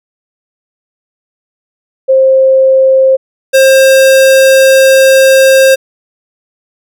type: tone pair in turn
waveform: sine / square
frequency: 529 / 532.4 Hz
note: C5 / C5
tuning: +19 / +30 cents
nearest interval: unison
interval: 11 cents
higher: second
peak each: -3 dBFS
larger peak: neither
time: 2.08-3.17 / 3.53-5.76 s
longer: second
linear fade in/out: 20 ms
effects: none